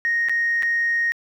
sine tone with dropouts, 1864.7 Hz, A#6, in tune, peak -17 dBFS, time 0.05-1.12 s, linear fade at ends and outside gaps 0 ms, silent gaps 0.286-0.295 / 0.624-0.631 s, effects tanh soft clip ceiling -14 dBFS + 9-bit

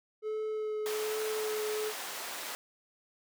triangle tone with vibrato, 430.1 Hz, A4, 39 cents flat, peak -30 dBFS, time 0.22-1.93 s, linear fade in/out 50 ms, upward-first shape sine, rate 1.2 Hz, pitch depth 12 cents each way
pink high-pass noise, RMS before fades -40 dBFS, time 0.86-2.55 s, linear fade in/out 0 ms, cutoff 650 Hz, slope 12 dB/octave
effects none

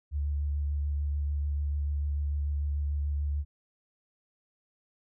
sine tone with vibrato, 72.5 Hz, D2, 22 cents flat, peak -27 dBFS, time 0.11-3.45 s, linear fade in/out 50 ms, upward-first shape triangle, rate 6.8 Hz, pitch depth 22 cents each way, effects none

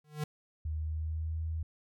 square tone with exponential growth, 150.8 Hz, D3, 46 cents sharp, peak -30 dBFS, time 0.04-0.24 s, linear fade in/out 5 ms, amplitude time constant 43 ms
sine tone with pitch glide, 77.78 to 80.38 Hz, D#2 to E2, 0 to -43 cents, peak -32 dBFS, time 0.65-1.63 s, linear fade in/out 5 ms, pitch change +57 cents, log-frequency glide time 0.75-1.41 s
effects none

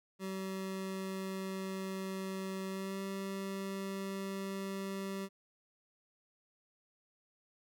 25% pulse tone with pitch glide, 190.9 to 194.46 Hz, G3 to G3, -46 to -14 cents, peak -34 dBFS, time 0.19-5.29 s, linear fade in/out 50 ms, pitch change +32 cents, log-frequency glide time 2.68-3.01 s, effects none

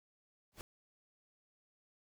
pink noise with exponential growth, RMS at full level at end -43 dBFS, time 0.52-0.61 s, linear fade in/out 0 ms, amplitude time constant 18 ms, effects none

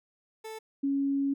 30% pulse / sine tone pair in turn, 440 / 277.2 Hz, A4 / C#4, 0 / 0 cents, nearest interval minor sixth, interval 800 cents, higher first, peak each -36 / -25 dBFS, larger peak second, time 0.44-0.59 / 0.83-1.34 s, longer second, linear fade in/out 10 ms, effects none

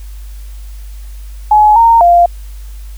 sine tone with pitch steps, 847 / 921 / 695 Hz, G#5 / A#5 / F5, +34 / -21 / -9 cents, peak -3 dBFS, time 1.51-2.26 s, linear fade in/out 5 ms, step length 250 ms, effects added 50 Hz sine -25 dBFS peak until 2.97 s + white hiss -44 dBFS RMS until 2.97 s

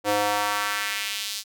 square tone with high-pass filter sweep, 103.4 Hz, G#2, 7 cents flat, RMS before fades -26 dBFS, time 0.04-1.44 s, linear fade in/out 50 ms, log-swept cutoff 460 to 4700 Hz, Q 1.5, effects none

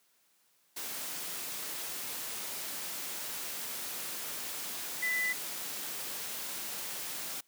sine tone in noise, 1998 Hz, B6, 20 cents sharp, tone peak -29 dBFS, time 5.02-5.33 s, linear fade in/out 10 ms, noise white, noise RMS -39 dBFS, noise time 0.76-7.41 s, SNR +7 dB, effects white hiss -70 dBFS RMS until 7.47 s + high-pass 150 Hz 12 dB/octave

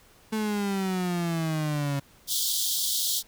35% pulse exponential sweep, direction down, 220 to 138.59 Hz, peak -24 dBFS, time 0.32-2 s, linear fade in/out 10 ms
pink high-pass noise, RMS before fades -27 dBFS, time 2.27-3.23 s, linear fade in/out 50 ms, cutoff 3200 Hz, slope 96 dB/octave
effects pink hiss -57 dBFS RMS until 3.27 s

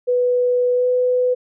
sine tone with pitch glide, 493.9 to 499.6 Hz, B4 to B4, 0 to +20 cents, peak -14 dBFS, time 0.07-1.35 s, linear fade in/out 20 ms, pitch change +20 cents, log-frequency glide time 0.74-0.87 s, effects none

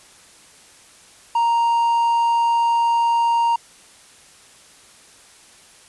triangle tone, 932.3 Hz, A#5, in tune, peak -13 dBFS, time 1.35-3.56 s, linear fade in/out 5 ms, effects white hiss -48 dBFS RMS until 5.88 s + resampled to 24000 Hz

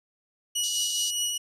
20% pulse tone with tremolo, 2922 Hz, F#7, 22 cents flat, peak -19 dBFS, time 0.55-1.38 s, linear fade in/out 10 ms, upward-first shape triangle, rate 4.8 Hz, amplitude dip 40%
pink band-pass noise, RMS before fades -35 dBFS, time 0.63-1.11 s, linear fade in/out 10 ms, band 4000 to 7600 Hz, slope 48 dB/octave
effects resampled to 32000 Hz

